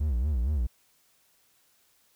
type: tone with vibrato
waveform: triangle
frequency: 67 Hz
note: C2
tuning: 42 cents sharp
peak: -22 dBFS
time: 0-0.67 s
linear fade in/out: 10 ms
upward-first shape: sine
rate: 4.3 Hz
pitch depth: 250 cents each way
effects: white hiss -66 dBFS RMS until 2.15 s